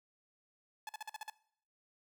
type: tone bursts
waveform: sawtooth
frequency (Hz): 860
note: A5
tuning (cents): -40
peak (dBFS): -37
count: 7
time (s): 0.87-1.299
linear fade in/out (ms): 2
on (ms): 21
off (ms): 47
effects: noise-tail reverb RT60 0.6 s tail -20 dB re dry